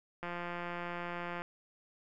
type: click train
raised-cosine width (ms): 0.5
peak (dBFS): -25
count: 208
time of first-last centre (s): 0.23-1.42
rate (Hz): 174
effects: none